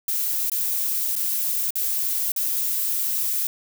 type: noise with dropouts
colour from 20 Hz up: violet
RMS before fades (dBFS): -24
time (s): 0.08-3.47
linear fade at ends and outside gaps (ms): 2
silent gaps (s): 0.498-0.517 / 1.155-1.162 / 1.706-1.755 / 2.319-2.362
effects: none